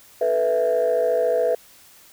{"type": "chord", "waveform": "sine", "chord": "A suspended second", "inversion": "none", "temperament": "equal", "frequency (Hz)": [440, 493.9, 659.3], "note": ["A4", "B4", "E5"], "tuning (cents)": [0, 0, 0], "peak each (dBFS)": [-24, -19, -20], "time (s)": [0.21, 1.55], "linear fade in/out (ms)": 5, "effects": ["tanh soft clip ceiling -12 dBFS", "white hiss -50 dBFS RMS until 2.12 s"]}